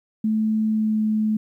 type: tone with pitch glide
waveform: sine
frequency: 217.7 to 215.8 Hz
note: A3 to A3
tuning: -18 to -33 cents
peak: -18 dBFS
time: 0.24-1.37 s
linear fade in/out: 5 ms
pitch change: -15 cents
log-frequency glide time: 0.67-1.01 s
effects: 10-bit